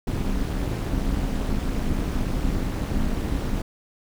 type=noise with amplitude modulation; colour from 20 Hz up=brown; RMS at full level=-21 dBFS; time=0.07-3.62 s; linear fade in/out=5 ms; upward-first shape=sine; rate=228 Hz; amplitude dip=80%; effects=none